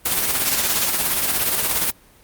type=noise with tremolo; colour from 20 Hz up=white; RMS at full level=-18 dBFS; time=0.05-1.91 s; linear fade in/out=10 ms; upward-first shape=sine; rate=17 Hz; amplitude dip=45%; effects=pink hiss -51 dBFS RMS until 2.23 s + Opus 32 kbps